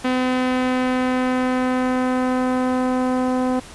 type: tone with low-pass filter sweep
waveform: sawtooth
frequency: 254.6 Hz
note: C4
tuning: 47 cents flat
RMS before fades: -20 dBFS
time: 0.04-3.6 s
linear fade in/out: 10 ms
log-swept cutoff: 3100 to 970 Hz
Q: 1
effects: pink hiss -40 dBFS RMS until 3.74 s + resampled to 24000 Hz